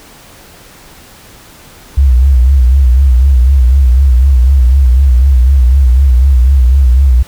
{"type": "tone with vibrato", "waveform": "sine", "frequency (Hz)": 64.8, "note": "C2", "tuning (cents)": -16, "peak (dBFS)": -3, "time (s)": [1.97, 7.23], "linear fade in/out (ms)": 10, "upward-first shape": "sine", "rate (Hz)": 4, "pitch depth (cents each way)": 120, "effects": ["pink hiss -37 dBFS RMS until 7.27 s"]}